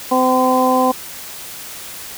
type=harmonic tone; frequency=256.4 Hz; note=C4; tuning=35 cents flat; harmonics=1 / 2 / 3 / 4; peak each=-17 / -17 / -17 / -17 dBFS; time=0.11-0.92 s; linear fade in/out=10 ms; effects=white hiss -32 dBFS RMS until 2.17 s